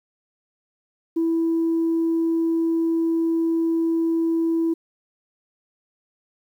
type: tone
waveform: sine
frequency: 329.6 Hz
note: E4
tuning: in tune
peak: -17 dBFS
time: 1.16-4.74 s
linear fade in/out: 10 ms
effects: tanh soft clip ceiling -15 dBFS + 9-bit